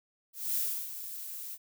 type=noise with ADSR envelope; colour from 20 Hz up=violet; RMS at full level=-30 dBFS; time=0.33-1.58 s; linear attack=230 ms; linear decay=310 ms; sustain=-11 dB; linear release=43 ms; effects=none